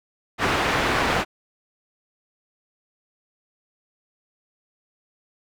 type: low-pass noise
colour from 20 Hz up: white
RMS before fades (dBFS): -22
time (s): 0.38-1.25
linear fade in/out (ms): 50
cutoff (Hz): 1800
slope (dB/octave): 12
effects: none